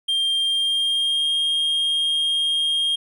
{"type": "tone with pitch glide", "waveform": "triangle", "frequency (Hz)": [3190, 3229], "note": ["G7", "G#7"], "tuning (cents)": [30, -49], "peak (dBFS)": -17, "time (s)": [0.08, 2.96], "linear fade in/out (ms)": 10, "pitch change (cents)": 21, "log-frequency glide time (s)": [0.35, 1.33], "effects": []}